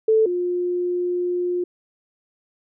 sine tone pair in turn, 440 / 355.5 Hz, A4 / F4, 0 / +31 cents, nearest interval major third, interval 369 cents, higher first, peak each -13 / -20 dBFS, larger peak first, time 0.08-0.26 / 0.26-1.64 s, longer second, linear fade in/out 5 ms, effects none

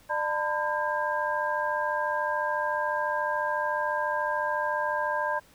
sine tone cluster, 598 / 907 / 1001 / 1605 Hz, D5 / A#5 / B5 / G6, +31 / -48 / +23 / +40 cents, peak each -31 dBFS, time 0.09-5.4 s, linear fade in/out 20 ms, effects pink hiss -58 dBFS RMS until 5.54 s

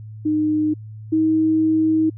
sine tone pair in turn, 306.4 / 316.8 Hz, D#4 / D#4, -27 / +31 cents, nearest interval minor second, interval 58 cents, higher second, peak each -16 / -14 dBFS, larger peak second, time 0.25-0.74 / 1.12-2.1 s, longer second, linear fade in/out 10 ms, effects added 108 Hz sine -33 dBFS peak until 2.17 s

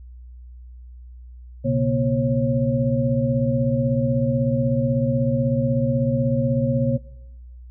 sine tone cluster, 120.8 / 137 / 238.8 / 544 Hz, B2 / C#3 / A#3 / C#5, -38 / -20 / +42 / -33 cents, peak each -23 dBFS, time 1.64-6.98 s, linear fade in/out 20 ms, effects noise-tail reverb RT60 1.0 s tail -20 dB re dry + added 61 Hz sine -38 dBFS peak until 7.7 s

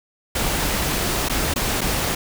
pink noise with dropouts, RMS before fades -22 dBFS, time 0.35-2.15 s, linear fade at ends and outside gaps 5 ms, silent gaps 1.287-1.296 / 1.539-1.559 / 1.809-1.813 s, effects none

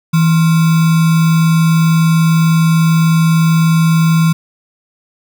sine tone with sample-and-hold, 163.4 Hz, E3, 15 cents flat, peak -7 dBFS, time 0.13-4.33 s, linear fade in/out 10 ms, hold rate 1225 Hz, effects none

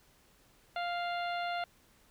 harmonic tone, 698.5 Hz, F5, in tune, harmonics 1 / 2 / 3 / 4 / 5 / 6, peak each -34 / -40 / -44 / -46 / -48 / -50 dBFS, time 0.76-1.64 s, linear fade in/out 2 ms, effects pink hiss -65 dBFS RMS until 2.1 s

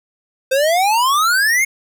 square exponential sweep, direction up, 513 to 2200 Hz, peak -13 dBFS, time 0.51-1.65 s, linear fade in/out 10 ms, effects none

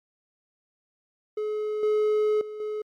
triangle tone with level steps, 425.7 Hz, G#4, 43 cents sharp, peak -24 / -18 / -32 / -26 dBFS, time 1.37-2.82 s, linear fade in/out 5 ms, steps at 1.83 / 2.41 / 2.6 s, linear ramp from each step 2 ms, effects MP3 96 kbps

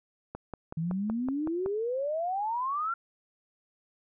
click train, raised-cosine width 1 ms, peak -23 dBFS, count 8, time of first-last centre 0.35-1.661 s, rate 5.34 Hz
sine exponential sweep, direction up, 156.9 to 1396.9 Hz, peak -28 dBFS, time 0.77-2.94 s, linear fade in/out 5 ms
effects none

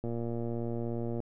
click train, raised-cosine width 2 ms, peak -23 dBFS, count 137, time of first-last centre 0.04-1.202 s, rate 117 Hz, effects none

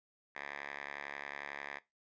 5% pulse tone with band-pass filter, 71.1 Hz, C#2, 45 cents sharp, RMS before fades -45 dBFS, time 0.35-1.79 s, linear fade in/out 10 ms, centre 1700 Hz, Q 3.4, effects noise-tail reverb RT60 0.2 s tail -18 dB re dry + resampled to 16000 Hz

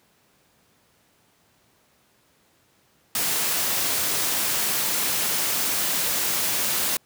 white noise, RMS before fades -24 dBFS, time 3.15-6.97 s, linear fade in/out 2 ms, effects pink hiss -62 dBFS RMS until 7.05 s + high-pass 100 Hz 12 dB/octave

